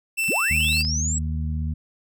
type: tone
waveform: 45% pulse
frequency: 2668 Hz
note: E7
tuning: 20 cents sharp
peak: -21 dBFS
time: 0.17-0.83 s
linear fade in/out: 20 ms
type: click train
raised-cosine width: 0.2 ms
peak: -25 dBFS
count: 16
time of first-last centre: 0.24-0.85 s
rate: 24.6 Hz
type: linear sweep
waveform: sine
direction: up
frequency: 92.5 to 7902 Hz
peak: -24 dBFS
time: 0.28-1.19 s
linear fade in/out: 10 ms
type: harmonic tone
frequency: 77.78 Hz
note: D#2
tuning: in tune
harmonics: 1 / 2 / 3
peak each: -24 / -30 / -34 dBFS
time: 0.5-1.74 s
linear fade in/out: 10 ms
effects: none